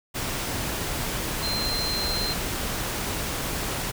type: tone in noise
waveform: sine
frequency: 4131 Hz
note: C8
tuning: 23 cents flat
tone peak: -27 dBFS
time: 1.42-2.34 s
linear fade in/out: 20 ms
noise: pink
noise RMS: -29 dBFS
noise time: 0.14-3.92 s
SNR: -1 dB
effects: none